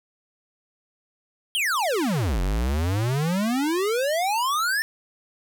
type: exponential two-way sweep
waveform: square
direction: down then up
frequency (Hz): 3313 to 43.65 to 1814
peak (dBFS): -22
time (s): 1.55-4.82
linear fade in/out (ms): 0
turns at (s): 2.41
effects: none